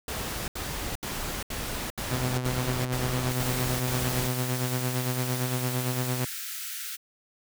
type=noise bursts; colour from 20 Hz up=pink; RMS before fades=-33 dBFS; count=9; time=0.08-4.272 s; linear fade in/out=2 ms; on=400 ms; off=74 ms
type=tone with tremolo; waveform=sawtooth; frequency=126.2 Hz; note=B2; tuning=38 cents sharp; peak=-21 dBFS; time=2.11-6.25 s; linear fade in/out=2 ms; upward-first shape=sine; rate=8.8 Hz; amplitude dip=50%
type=high-pass noise; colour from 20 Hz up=white; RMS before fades=-36 dBFS; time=3.3-6.97 s; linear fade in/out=20 ms; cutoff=1300 Hz; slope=96 dB/octave
effects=none